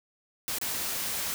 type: noise with dropouts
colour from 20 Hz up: white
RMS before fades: -32 dBFS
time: 0.48-1.34 s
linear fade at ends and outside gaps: 0 ms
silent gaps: 0.585-0.614 s
effects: none